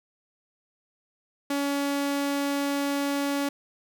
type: tone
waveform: sawtooth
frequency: 282.2 Hz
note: C#4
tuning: 31 cents sharp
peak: -21 dBFS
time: 1.5-3.49 s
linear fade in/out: 5 ms
effects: none